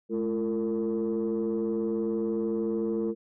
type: tone cluster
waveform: sine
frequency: 214.3 / 341.5 / 455.4 Hz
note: A3 / F4 / A#4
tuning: -45 / -39 / -40 cents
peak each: -29 dBFS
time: 0.09-3.15 s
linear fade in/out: 50 ms
effects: tanh soft clip ceiling -21 dBFS